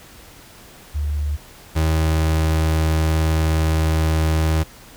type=tone pair in turn; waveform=sine / 35% pulse; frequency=73.6 / 79.26 Hz; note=D2 / D#2; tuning=+4 / +33 cents; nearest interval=minor second; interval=129 cents; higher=second; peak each=-19 / -14 dBFS; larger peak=second; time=0.94-1.37 / 1.75-4.64 s; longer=second; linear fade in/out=20 ms; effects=pink hiss -44 dBFS RMS until 4.96 s